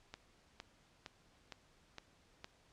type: click train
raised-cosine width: 0.2 ms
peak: -29 dBFS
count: 6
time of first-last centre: 0.14-2.444 s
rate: 2.17 Hz
effects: pink hiss -69 dBFS RMS until 2.72 s + low-pass 7000 Hz 12 dB/octave